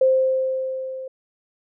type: tone with level ramp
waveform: sine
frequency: 523.3 Hz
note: C5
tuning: in tune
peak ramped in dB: -12 to -30 dBFS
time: 0.01-1.08 s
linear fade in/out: 5 ms
effects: none